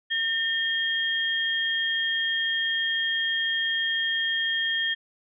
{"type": "tone pair together", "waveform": "sine", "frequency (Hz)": [1812, 3233], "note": ["A#6", "G#7"], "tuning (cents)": [-50, -47], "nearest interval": "minor seventh", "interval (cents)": 1003, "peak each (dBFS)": -26, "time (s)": [0.1, 4.95], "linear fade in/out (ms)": 20, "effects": []}